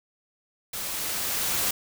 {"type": "noise with level ramp", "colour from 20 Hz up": "white", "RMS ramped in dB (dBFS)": [-33, -25], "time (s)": [0.73, 1.71], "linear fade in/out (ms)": 5, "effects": []}